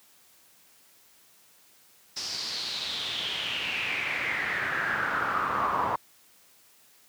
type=noise with band-pass filter sweep; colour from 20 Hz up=brown; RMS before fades=-30 dBFS; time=2.16-5.96 s; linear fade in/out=10 ms; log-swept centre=5300 to 1000 Hz; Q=5.5; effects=white hiss -59 dBFS RMS until 7.08 s + high-pass 80 Hz 12 dB/octave